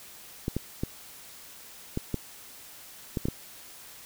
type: clicks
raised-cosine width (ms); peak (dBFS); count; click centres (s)
3; -15; 8; 0.481 / 0.566 / 0.835 / 1.974 / 2.143 / 3.172 / 3.255 / 3.285
effects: white hiss -48 dBFS RMS until 4.05 s